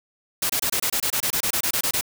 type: noise bursts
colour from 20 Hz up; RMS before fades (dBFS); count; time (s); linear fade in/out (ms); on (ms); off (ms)
white; -23; 16; 0.42-2.011; 5; 76; 25
effects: none